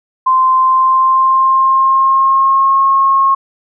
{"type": "tone with pitch glide", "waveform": "sine", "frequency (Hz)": [1040, 1084.2], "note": ["C6", "C#6"], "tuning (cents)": [-11, -39], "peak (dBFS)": -7, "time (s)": [0.26, 3.35], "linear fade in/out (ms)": 10, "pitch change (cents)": 72, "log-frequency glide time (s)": [0.55, 2.82], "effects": []}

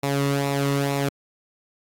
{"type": "tone with flanger", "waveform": "sawtooth", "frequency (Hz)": 140, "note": "C#3", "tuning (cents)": 18, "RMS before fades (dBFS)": -23, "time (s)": [0.03, 1.09], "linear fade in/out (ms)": 5, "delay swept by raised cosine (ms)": [0.63, 1.29], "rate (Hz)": 2.2, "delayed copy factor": -0.6, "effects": ["AAC 64 kbps"]}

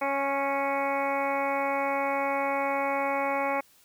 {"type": "harmonic tone with a mistuned harmonic", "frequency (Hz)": 277.2, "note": "C#4", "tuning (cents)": 0, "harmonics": [1, 2, 3, 4, 5, 6, 7, 8, 9], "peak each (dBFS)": [-36, -30, -30, -33, -39, -45, -40, -34, -43], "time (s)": [0.01, 3.61], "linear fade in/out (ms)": 10, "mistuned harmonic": 4, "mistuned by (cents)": -17, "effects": ["white hiss -60 dBFS RMS until 3.84 s"]}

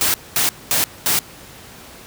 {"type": "noise bursts", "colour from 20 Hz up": "white", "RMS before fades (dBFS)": -17, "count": 4, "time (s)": [0.01, 1.19], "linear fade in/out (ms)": 0, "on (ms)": 130, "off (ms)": 220, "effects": ["pink hiss -40 dBFS RMS until 2.06 s", "high-pass 60 Hz 12 dB/octave"]}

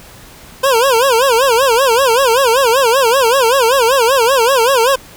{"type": "tone with vibrato", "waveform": "25% pulse", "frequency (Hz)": 499.1, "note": "B4", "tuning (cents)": 18, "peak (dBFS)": -5, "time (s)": [0.63, 4.96], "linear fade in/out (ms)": 10, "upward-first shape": "sine", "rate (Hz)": 5.2, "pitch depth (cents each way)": 190, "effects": ["pink hiss -38 dBFS RMS until 5.16 s"]}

